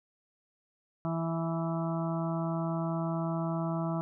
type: harmonic tone with a mistuned harmonic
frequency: 164.81 Hz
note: E3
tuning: in tune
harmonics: 1 / 2 / 4 / 5 / 6 / 7 / 8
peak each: -31 / -37 / -37 / -44 / -43 / -44 / -44 dBFS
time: 1.05-4.01 s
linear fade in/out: 0 ms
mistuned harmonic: 5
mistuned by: +18 cents
effects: none